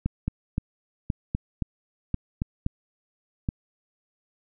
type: two click trains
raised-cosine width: 5 ms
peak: -13 / -12 dBFS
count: 4 / 6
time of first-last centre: 0.28-3.489 / 0.06-2.664 s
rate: 0.935 / 1.92 Hz
effects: none